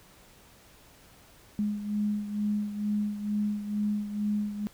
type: beating tone pair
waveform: sine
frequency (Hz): 207.9 / 210.1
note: G#3 / G#3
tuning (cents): +2 / +20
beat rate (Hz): 2.2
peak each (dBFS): -28 / -34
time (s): 1.59-4.67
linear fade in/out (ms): 0
effects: pink hiss -56 dBFS RMS until 4.73 s